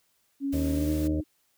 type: tone with pitch glide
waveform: sine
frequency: 277.1 to 305.7 Hz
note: C#4 to D#4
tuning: -1 to -30 cents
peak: -26 dBFS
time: 0.4-1.24 s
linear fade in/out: 50 ms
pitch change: +171 cents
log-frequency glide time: 0.7-0.92 s
type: noise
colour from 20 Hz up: white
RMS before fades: -44 dBFS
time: 0.52-1.08 s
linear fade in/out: 10 ms
type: harmonic tone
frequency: 77.78 Hz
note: D#2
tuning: in tune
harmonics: 1 / 2 / 3 / 4 / 5 / 6 / 7 / 8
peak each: -29 / -36 / -43 / -39 / -44 / -45 / -38 / -42 dBFS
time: 0.53-1.21 s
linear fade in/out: 5 ms
effects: white hiss -70 dBFS RMS until 1.57 s